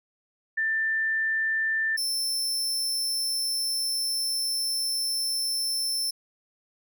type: tone pair in turn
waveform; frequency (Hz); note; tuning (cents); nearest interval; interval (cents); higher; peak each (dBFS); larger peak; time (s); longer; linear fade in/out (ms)
sine / sawtooth; 1780 / 5334; A6 / E8; +20 / +20; octave + perfect fifth; 1900; second; -23; neither; 0.57-1.97 / 1.97-6.11; second; 10
effects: none